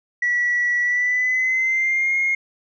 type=tone with pitch glide; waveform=sine; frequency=1943 to 2143 Hz; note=B6 to C7; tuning=-29 to +41 cents; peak=-16 dBFS; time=0.22-2.35 s; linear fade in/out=5 ms; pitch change=+170 cents; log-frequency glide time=0.81-2.16 s; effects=tanh soft clip ceiling -13 dBFS